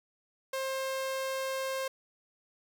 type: tone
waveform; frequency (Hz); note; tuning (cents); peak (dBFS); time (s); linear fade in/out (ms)
sawtooth; 531; C5; +25; -28; 0.53-1.88; 5
effects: none